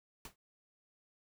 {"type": "noise with exponential decay", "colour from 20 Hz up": "pink", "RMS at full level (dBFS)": -43, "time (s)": [0.25, 0.36], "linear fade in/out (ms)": 2, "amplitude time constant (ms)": 22, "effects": []}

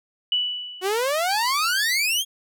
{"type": "tone with exponential decay", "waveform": "sine", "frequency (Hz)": 2960, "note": "F#7", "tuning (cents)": 0, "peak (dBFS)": -17, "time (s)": [0.32, 1.24], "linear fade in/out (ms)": 2, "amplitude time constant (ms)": 200}
{"type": "exponential sweep", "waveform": "sawtooth", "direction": "up", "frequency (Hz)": [360, 3329], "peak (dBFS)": -17, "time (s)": [0.81, 2.25], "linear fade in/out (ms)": 50}
{"type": "tone with tremolo", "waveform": "sine", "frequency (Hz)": 4558, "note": "C#8", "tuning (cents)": 47, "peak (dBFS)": -26, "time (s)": [1.29, 2.06], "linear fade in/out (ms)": 10, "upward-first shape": "triangle", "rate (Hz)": 6.4, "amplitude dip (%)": 40}
{"effects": []}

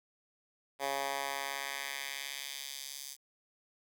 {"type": "tone with high-pass filter sweep", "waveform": "10% pulse", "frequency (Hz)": 138.6, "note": "C#3", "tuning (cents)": 0, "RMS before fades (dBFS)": -39, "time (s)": [0.79, 3.17], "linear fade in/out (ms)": 50, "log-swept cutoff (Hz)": [620, 5800], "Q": 1.1, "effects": ["10-bit"]}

